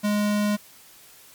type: tone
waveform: square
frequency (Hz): 207.7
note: G#3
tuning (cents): 0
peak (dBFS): -21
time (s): 0.03-0.57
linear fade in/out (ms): 20
effects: white hiss -50 dBFS RMS until 1.34 s + MP3 96 kbps